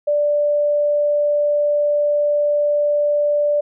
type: tone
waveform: sine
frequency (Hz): 587.3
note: D5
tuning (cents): 0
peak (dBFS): -14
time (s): 0.07-3.61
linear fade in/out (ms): 10
effects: none